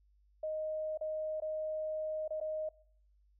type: tone with dropouts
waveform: sine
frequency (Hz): 622.3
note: D#5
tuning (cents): 0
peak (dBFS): -34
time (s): 0.43-2.69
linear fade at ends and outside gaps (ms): 5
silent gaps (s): 0.975-1.01 / 1.402-1.42 / 2.279-2.305 / 2.402-2.411
effects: noise-tail reverb RT60 0.6 s tail -22 dB re dry + added 50 Hz sine -65 dBFS peak until 3.39 s